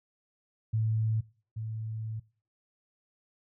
sine tone pair in turn, 110.4 / 110.4 Hz, A2 / A2, +6 / +6 cents, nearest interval unison, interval 0 cents, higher neither, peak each -25 / -33 dBFS, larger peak first, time 0.73-1.21 / 1.56-2.2 s, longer second, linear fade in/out 10 ms, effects noise-tail reverb RT60 0.4 s tail -22 dB re dry

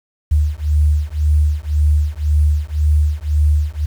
sine beating tone pair, 74.1 / 76 Hz, D2 / D#2, +16 / -40 cents, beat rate 1.9 Hz, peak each -15 dBFS, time 0.31-3.86 s, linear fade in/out 10 ms, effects 7-bit

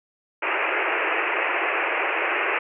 white band-pass noise, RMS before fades -24 dBFS, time 0.42-2.59 s, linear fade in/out 10 ms, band 320 to 2700 Hz, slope 96 dB/octave, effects none

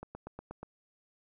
click train, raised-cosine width 1 ms, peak -28 dBFS, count 6, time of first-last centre 0.03-0.63 s, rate 8.33 Hz, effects none

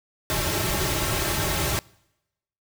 pink noise with comb filter, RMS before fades -25 dBFS, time 0.3-1.79 s, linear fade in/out 0 ms, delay 4.1 ms, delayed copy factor -0.85, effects noise-tail reverb RT60 0.9 s tail -25 dB re dry

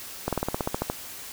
slowing click train, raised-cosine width 1 ms, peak -11 dBFS, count 11, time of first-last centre 0.28-0.899 s, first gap 47 ms, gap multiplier 1.06, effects white hiss -40 dBFS RMS until 1.32 s

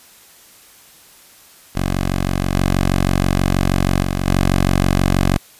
10% pulse tone with level steps, 46.25 Hz, F#1, in tune, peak -9 / -6 / -10 / -5 dBFS, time 1.75-5.38 s, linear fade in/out 10 ms, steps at 2.53 / 4.02 / 4.27 s, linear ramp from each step 10 ms, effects white hiss -46 dBFS RMS until 5.59 s + resampled to 32000 Hz

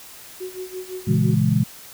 sine tone with tremolo, 370 Hz, F#4, in tune, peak -27 dBFS, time 0.4-1.35 s, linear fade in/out 10 ms, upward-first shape sine, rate 5.9 Hz, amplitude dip 85%
sine chord, A# half-diminished seventh, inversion none, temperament equal, 116.54 / 138.59 / 164.81 / 207.7 Hz, A#2 / C#3 / E3 / G#3, 0 / 0 / 0 / 0 cents, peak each -21 dBFS, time 1.07-1.64 s, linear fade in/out 10 ms
effects white hiss -42 dBFS RMS until 1.93 s

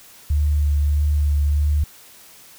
sine tone with vibrato, 73.42 Hz, D2, in tune, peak -15 dBFS, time 0.3-1.84 s, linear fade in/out 5 ms, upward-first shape sine, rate 1.6 Hz, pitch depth 17 cents each way, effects white hiss -46 dBFS RMS until 2.58 s

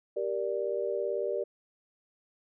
sine chord, G minor, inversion none, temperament just, 392 / 470.4 / 588 Hz, G4 / Bb4 / D5, 0 / +16 / +2 cents, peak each -33 dBFS, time 0.16-1.44 s, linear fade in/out 10 ms, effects none

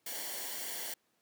white noise with comb filter, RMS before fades -40 dBFS, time 0.06-0.94 s, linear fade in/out 5 ms, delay 0.79 ms, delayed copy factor -0.6, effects pink hiss -75 dBFS RMS until 1.21 s + high-pass 200 Hz 12 dB/octave

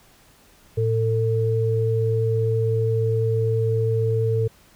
sine tone pair together, 112.12 / 448.5 Hz, A2 / A4, +33 / +33 cents, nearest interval 2 octaves, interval 2400 cents, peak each -20 / -22 dBFS, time 0.77-4.48 s, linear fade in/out 10 ms, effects pink hiss -54 dBFS RMS until 4.75 s

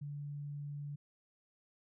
sine tone, 144.7 Hz, D3, 25 cents flat, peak -40 dBFS, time 0.01-0.96 s, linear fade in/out 10 ms, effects none

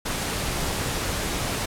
pink noise, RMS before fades -27 dBFS, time 0.05-1.66 s, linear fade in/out 10 ms, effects low-pass 12000 Hz 12 dB/octave

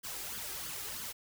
white noise with flanger, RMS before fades -41 dBFS, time 0.03-1.13 s, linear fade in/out 20 ms, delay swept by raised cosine 0.61 to 2.51 ms, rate 3.1 Hz, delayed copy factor +0.65, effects none

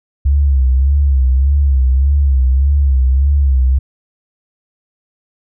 sine tone with vibrato, 67.7 Hz, C#2, 40 cents flat, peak -8 dBFS, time 0.25-3.79 s, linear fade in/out 10 ms, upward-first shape sine, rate 1.7 Hz, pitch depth 96 cents each way, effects none

